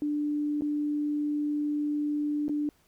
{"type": "tone with dropouts", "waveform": "sine", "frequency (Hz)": 295.5, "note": "D4", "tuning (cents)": 11, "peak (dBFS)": -26, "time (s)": [0.02, 2.69], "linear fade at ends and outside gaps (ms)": 1, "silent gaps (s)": [[0.61, 0.62], [2.482, 2.494]], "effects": ["pink hiss -66 dBFS RMS until 2.87 s"]}